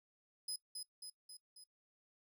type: tone with echo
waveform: 25% pulse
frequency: 5040 Hz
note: D#8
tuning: 21 cents sharp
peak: -35 dBFS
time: 0.48-0.56 s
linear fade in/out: 5 ms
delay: 270 ms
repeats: 4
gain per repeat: -4 dB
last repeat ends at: 1.64 s
effects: noise-tail reverb RT60 0.1 s tail -19 dB re dry